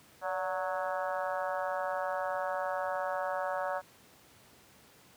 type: harmonic tone with a mistuned harmonic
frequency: 184.5 Hz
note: F#3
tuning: 5 cents flat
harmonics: 3 / 4 / 5 / 6 / 7 / 8 / 9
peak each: -35 / -37 / -39 / -41 / -42 / -43 / -44 dBFS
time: 0.21-3.82 s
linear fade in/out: 50 ms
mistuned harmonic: 3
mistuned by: +53 cents
effects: pink hiss -59 dBFS RMS until 5.16 s + high-pass 100 Hz 12 dB/octave